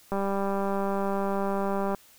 click train, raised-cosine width 1 ms, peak -16 dBFS, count 361, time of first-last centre 0.12-1.947 s, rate 197 Hz, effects white hiss -56 dBFS RMS until 2.18 s

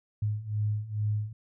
sine beating tone pair, 104.3 / 106.6 Hz, G#2 / G#2, +8 / +46 cents, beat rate 2.3 Hz, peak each -32 / -29 dBFS, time 0.22-1.33 s, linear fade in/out 5 ms, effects none

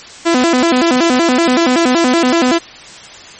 sawtooth tone with vibrato, 290.9 Hz, D4, 16 cents flat, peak -5 dBFS, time 0.25-2.59 s, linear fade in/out 20 ms, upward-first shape square, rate 5.3 Hz, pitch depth 250 cents each way, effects white hiss -34 dBFS RMS until 3.39 s + MP3 32 kbps

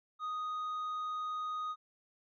triangle tone with tanh clipping, 1244.5 Hz, D#6, in tune, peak -36 dBFS, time 0.19-1.76 s, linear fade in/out 50 ms, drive 8 dB, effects none

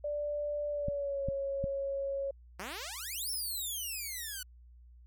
sine tone with pitch glide, 587.3 to 551.1 Hz, D5 to C#5, 0 to -10 cents, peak -32 dBFS, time 0.04-2.31 s, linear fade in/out 5 ms, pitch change -110 cents, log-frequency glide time 0.7-1.24 s
clicks, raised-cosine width 5 ms, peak -23 dBFS, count 3, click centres 0.884 / 1.286 / 1.641 s
5% pulse exponential two-way sweep, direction up then down, 170.8 to 5500 to 1463 Hz, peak -28 dBFS, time 2.59-4.43 s, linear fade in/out 5 ms, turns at 3.3 s
effects added 60 Hz sine -53 dBFS peak until 5.06 s

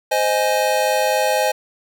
square chord, Ab major, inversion first, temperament just, 519.1 / 623 / 830.6 Hz, C5 / Eb5 / Ab5, -14 / +2 / 0 cents, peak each -21 dBFS, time 0.11-1.52 s, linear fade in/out 10 ms, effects none

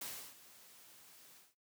white noise with ADSR envelope, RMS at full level -43 dBFS, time 0.01-1.55 s, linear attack 6 ms, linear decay 320 ms, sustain -17 dB, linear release 200 ms, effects noise-tail reverb RT60 0.2 s tail -22 dB re dry + high-pass 100 Hz 12 dB/octave

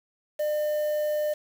triangle tone with quantisation, 602 Hz, D5, 43 cents sharp, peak -22 dBFS, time 0.39-1.34 s, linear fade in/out 10 ms, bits 7, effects none

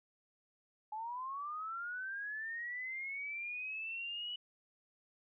sine linear sweep, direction up, 844 to 2960 Hz, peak -39 dBFS, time 0.92-4.36 s, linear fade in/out 5 ms, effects none

